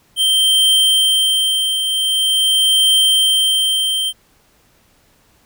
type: tone with tremolo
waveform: square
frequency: 3136 Hz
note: G7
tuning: in tune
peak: -10 dBFS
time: 0.16-4.13 s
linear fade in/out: 50 ms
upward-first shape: triangle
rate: 0.45 Hz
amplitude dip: 55%
effects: pink hiss -55 dBFS RMS until 5.45 s